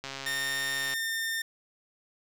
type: click train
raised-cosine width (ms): 0.2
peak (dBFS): -20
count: 123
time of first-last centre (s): 0.04-0.937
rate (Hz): 136
type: tone with pitch glide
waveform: sawtooth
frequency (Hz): 1826 to 1810.2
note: A#6 to A6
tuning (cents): -36 to +49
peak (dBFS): -26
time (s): 0.26-1.42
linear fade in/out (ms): 5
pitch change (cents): -15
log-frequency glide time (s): 0.72-1.05
effects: none